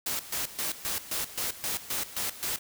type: noise with tremolo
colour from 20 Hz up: white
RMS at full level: -31 dBFS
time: 0.06-2.59 s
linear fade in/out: 5 ms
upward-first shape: square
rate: 3.8 Hz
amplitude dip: 80%
effects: none